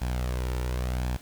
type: tone with flanger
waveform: sawtooth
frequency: 62.1 Hz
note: B1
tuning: 10 cents sharp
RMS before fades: -29 dBFS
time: 0.01-1.17 s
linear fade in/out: 10 ms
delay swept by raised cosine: 1.2 to 2.2 ms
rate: 0.92 Hz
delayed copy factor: +0.5
effects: pink hiss -50 dBFS RMS until 1.21 s